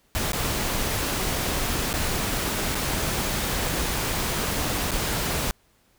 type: noise with dropouts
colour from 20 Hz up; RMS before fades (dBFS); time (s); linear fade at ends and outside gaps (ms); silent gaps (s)
pink; -26; 0.15-5.51; 0; 0.319-0.332 / 1.93-1.939 / 2.747-2.753 / 4.909-4.916
effects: pink hiss -63 dBFS RMS until 5.98 s